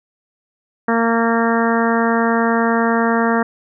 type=harmonic tone; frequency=230 Hz; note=A#3; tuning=23 cents flat; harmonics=1 / 2 / 3 / 4 / 5 / 6 / 7 / 8; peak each=-17 / -20 / -22 / -23 / -24 / -25 / -25 / -26 dBFS; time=0.88-3.43 s; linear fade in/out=5 ms; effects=none